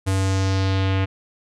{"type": "tone with low-pass filter sweep", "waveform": "square", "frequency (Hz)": 95.9, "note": "G2", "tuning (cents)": -37, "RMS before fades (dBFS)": -20, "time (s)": [0.06, 1.06], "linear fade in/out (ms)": 20, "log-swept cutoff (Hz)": [10000, 2600], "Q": 1.9, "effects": []}